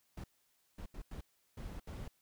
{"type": "noise bursts at uneven times", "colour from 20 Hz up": "brown", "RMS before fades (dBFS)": -45, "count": 6, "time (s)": [[0.17, 0.24], [0.78, 0.86], [0.94, 1.02], [1.11, 1.21], [1.57, 1.8], [1.87, 2.08]], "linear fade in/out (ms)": 5, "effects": ["white hiss -75 dBFS RMS until 2.21 s"]}